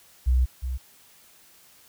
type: tone pair in turn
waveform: sine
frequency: 63 / 64.1 Hz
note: B1 / C2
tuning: +35 / -35 cents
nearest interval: unison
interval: 30 cents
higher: second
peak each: -17 / -26 dBFS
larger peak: first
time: 0.26-0.46 / 0.62-0.78 s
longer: first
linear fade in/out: 20 ms
effects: white hiss -55 dBFS RMS until 1.88 s